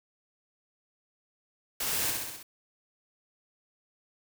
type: noise with echo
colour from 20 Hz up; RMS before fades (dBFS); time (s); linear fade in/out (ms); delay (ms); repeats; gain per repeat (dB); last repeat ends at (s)
white; -32; 1.8-2.11; 5; 64; 5; -3; 2.43
effects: none